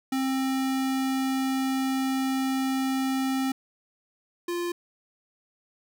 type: tone pair in turn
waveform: square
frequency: 265 / 347.9 Hz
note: C4 / F4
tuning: +22 / -7 cents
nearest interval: perfect fourth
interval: 471 cents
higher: second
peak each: -25 / -28 dBFS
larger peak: first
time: 0.12-3.52 / 4.48-4.72 s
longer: first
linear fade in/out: 5 ms
effects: none